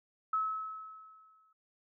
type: tone with exponential decay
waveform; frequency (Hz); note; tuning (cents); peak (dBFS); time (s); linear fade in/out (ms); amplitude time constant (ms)
sine; 1293; E6; -34; -27; 0.33-1.53; 5; 260
effects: none